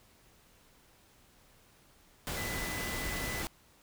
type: tone in noise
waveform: sine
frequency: 2000 Hz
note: B6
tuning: 21 cents sharp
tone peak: -40 dBFS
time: 2.37-3.42 s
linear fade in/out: 0 ms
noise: pink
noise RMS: -37 dBFS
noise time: 2.27-3.47 s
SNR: -6 dB
effects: pink hiss -63 dBFS RMS until 3.82 s